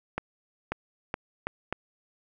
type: accelerating click train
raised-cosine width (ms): 0.5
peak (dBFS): -14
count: 5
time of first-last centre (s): 0.18-1.726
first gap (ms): 540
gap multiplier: 0.78
effects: none